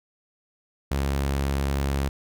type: tone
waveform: sawtooth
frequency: 69.1 Hz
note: C#2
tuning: 5 cents flat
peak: -19 dBFS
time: 0.91-2.09 s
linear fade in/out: 5 ms
effects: none